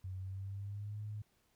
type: tone with pitch glide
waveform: sine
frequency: 93.5 to 105.56 Hz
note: F#2 to G#2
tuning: +19 to +29 cents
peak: -40 dBFS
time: 0.04-1.22 s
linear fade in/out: 5 ms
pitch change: +210 cents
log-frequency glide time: 0.16-1 s
effects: pink hiss -75 dBFS RMS until 1.55 s